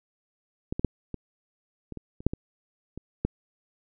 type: clicks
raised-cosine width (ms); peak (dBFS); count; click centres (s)
3; -16 / -16 / -7 / -20 / -24 / -24 / -29 / -7 / -18 / -24 / -11; 11; 0.725 / 0.795 / 0.847 / 1.143 / 1.923 / 1.973 / 2.205 / 2.266 / 2.335 / 2.976 / 3.25
effects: none